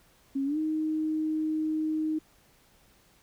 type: tone with pitch glide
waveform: sine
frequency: 273.2 to 312 Hz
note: C#4 to D#4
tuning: -25 to +5 cents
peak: -26 dBFS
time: 0.35-2.19 s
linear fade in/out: 10 ms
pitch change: +230 cents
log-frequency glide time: 0.45-0.58 s
effects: pink hiss -62 dBFS RMS until 3.22 s